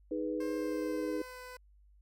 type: chord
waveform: sine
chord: G# minor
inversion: second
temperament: equal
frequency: 311.1 / 415.3 / 493.9 Hz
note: D#4 / G#4 / B4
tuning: 0 / 0 / 0 cents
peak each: -35 / -39 / -37 dBFS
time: 0.11-1.22 s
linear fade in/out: 5 ms
type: tone with pitch glide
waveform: 15% pulse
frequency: 530 to 502.3 Hz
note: C5 to B4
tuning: +22 to +29 cents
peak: -39 dBFS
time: 0.4-1.57 s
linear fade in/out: 5 ms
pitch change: -93 cents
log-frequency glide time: 0.54-1.41 s
effects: added 50 Hz sine -59 dBFS peak until 2.01 s